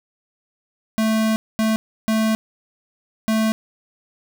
square tone bursts at uneven times, 220 Hz, A3, in tune, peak -17 dBFS, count 4, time 0.98-1.36 / 1.59-1.76 / 2.08-2.35 / 3.28-3.52 s, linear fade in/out 0 ms, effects none

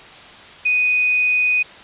sine tone, 2489 Hz, D#7, in tune, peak -14 dBFS, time 0.65-1.63 s, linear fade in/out 10 ms, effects white hiss -40 dBFS RMS until 1.83 s + resampled to 8000 Hz

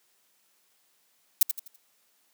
violet noise with echo, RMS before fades -17 dBFS, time 1.41-1.43 s, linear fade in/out 5 ms, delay 83 ms, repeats 4, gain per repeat -9 dB, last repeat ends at 1.762 s, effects white hiss -68 dBFS RMS until 2.33 s + high-pass 200 Hz 12 dB/octave

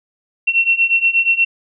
sine beating tone pair, 2713 / 2721.4 Hz, E7 / F7, +49 / -45 cents, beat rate 8.4 Hz, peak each -16 / -14 dBFS, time 0.47-1.45 s, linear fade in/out 10 ms, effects none

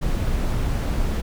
brown noise, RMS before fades -22 dBFS, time 0.01-1.22 s, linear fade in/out 20 ms, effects none

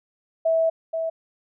sine tone pair in turn, 652 / 652 Hz, E5 / E5, -19 / -19 cents, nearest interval unison, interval 0 cents, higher neither, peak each -17 / -23 dBFS, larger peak first, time 0.45-0.7 / 0.93-1.1 s, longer first, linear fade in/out 10 ms, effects none

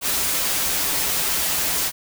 white noise with comb filter, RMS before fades -22 dBFS, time 0.01-1.92 s, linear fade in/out 50 ms, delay 8.6 ms, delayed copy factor -0.6, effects none

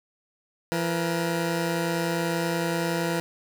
15% pulse tone pair together, 168.9 / 476.2 Hz, E3 / A#4, +42 / +37 cents, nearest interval octave + tritone, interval 1795 cents, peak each -19 / -25 dBFS, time 0.72-3.2 s, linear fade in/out 0 ms, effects none

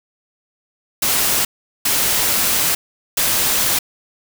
white noise bursts at uneven times, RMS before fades -17 dBFS, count 3, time 1.02-1.45 / 1.85-2.75 / 3.17-3.79 s, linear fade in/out 5 ms, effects none

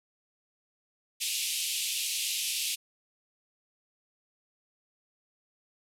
pink band-pass noise, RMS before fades -32 dBFS, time 1.2-2.76 s, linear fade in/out 20 ms, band 2500 to 13000 Hz, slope 48 dB/octave, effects none

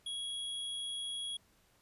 square tone, 3322 Hz, G#7, in tune, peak -38 dBFS, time 0.06-1.37 s, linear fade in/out 5 ms, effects pink hiss -69 dBFS RMS until 1.81 s + resampled to 32000 Hz

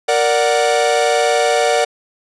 45% pulse chord, Bb augmented, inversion none, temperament equal, 466.2 / 587.3 / 740 Hz, Bb4 / D5 / F#5, 0 / 0 / 0 cents, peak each -17 dBFS, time 0.08-1.85 s, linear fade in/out 10 ms, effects resampled to 22050 Hz

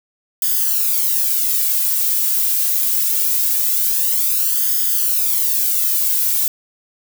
violet noise with flanger, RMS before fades -17 dBFS, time 0.42-6.48 s, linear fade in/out 2 ms, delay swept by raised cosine 0.6 to 2.5 ms, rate 0.23 Hz, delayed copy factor +1, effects none

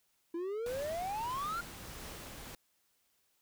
triangle exponential sweep, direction up, 329.6 to 1429 Hz, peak -33 dBFS, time 0.34-1.61 s, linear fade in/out 5 ms
pink noise with tremolo, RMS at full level -46 dBFS, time 0.66-2.55 s, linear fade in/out 2 ms, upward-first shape triangle, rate 1.6 Hz, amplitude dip 25%
effects white hiss -75 dBFS RMS until 3.41 s

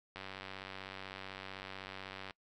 click train, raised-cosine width 0.3 ms, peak -28 dBFS, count 207, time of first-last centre 0.16-2.308 s, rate 95.9 Hz, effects noise-tail reverb RT60 0.1 s tail -24 dB re dry

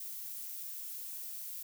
violet noise, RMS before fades -43 dBFS, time 0-1.63 s, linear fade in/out 5 ms, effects none

